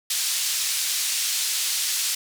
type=band-pass noise; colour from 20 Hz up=pink; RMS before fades=-25 dBFS; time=0.1-2.15 s; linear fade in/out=5 ms; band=4000 to 11000 Hz; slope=12 dB/octave; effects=none